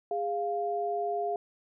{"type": "tone pair together", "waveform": "sine", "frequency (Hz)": [410.1, 698.5], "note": ["G#4", "F5"], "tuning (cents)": [-22, 0], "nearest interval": "major sixth", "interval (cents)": 922, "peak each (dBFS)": [-32, -30], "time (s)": [0.11, 1.36], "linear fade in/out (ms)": 2, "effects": []}